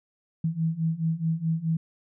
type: beating tone pair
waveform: sine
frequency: 160 / 164.7 Hz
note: D#3 / E3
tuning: +49 / -1 cents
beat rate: 4.7 Hz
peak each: -28 / -26 dBFS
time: 0.44-1.77 s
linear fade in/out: 5 ms
effects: none